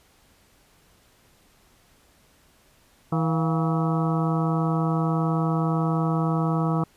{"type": "harmonic tone with a mistuned harmonic", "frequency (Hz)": 161.5, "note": "E3", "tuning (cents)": -35, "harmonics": [1, 2, 3, 4, 5, 6, 7, 8], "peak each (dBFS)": [-22, -29, -33, -33, -35, -36, -34, -34], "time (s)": [3.12, 6.84], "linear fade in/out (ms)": 5, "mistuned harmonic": 4, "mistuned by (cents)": 110, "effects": ["pink hiss -59 dBFS RMS until 6.96 s", "resampled to 32000 Hz"]}